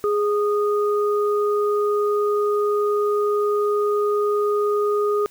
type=tone pair together; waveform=sine; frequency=415.1 / 1233.9 Hz; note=G#4 / D#6; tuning=-1 / -15 cents; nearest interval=octave + perfect fifth; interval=1886 cents; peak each=-18 / -25 dBFS; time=0.04-5.26 s; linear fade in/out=0 ms; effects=white hiss -51 dBFS RMS until 5.3 s